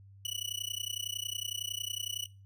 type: tone with amplitude modulation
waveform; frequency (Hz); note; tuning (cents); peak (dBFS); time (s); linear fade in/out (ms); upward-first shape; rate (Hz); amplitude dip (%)
sawtooth; 2948; F#7; -7; -28; 0.25-2.26; 2; sine; 30.9; 100
effects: noise-tail reverb RT60 0.3 s tail -20 dB re dry + added 98 Hz sine -52 dBFS peak until 2.45 s